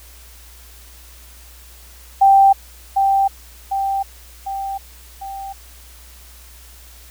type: tone with echo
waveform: sine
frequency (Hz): 784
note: G5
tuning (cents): 0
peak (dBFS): -7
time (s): 2.21-2.53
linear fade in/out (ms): 10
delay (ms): 750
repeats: 4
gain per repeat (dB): -5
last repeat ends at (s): 5.53
effects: added 60 Hz sine -42 dBFS peak until 7.1 s + white hiss -45 dBFS RMS until 7.1 s